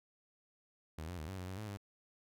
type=tone with pitch steps; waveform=sawtooth; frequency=78.9 / 89.4 / 77.1 / 95.4 / 91.2 / 94.1 / 107.3 / 100.4 Hz; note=D#2 / F2 / D#2 / G2 / F#2 / F#2 / A2 / G2; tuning=+25 / +41 / -15 / -47 / -24 / +30 / -43 / +42 cents; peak=-38 dBFS; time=0.98-1.772 s; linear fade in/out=5 ms; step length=99 ms; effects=none